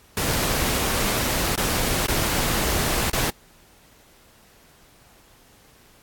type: noise with dropouts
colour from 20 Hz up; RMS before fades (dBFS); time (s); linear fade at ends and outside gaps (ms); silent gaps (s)
pink; -23; 0.17-3.3; 2; 1.555-1.576 / 2.064-2.083 / 3.1-3.131
effects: pink hiss -54 dBFS RMS until 6.02 s + AAC 64 kbps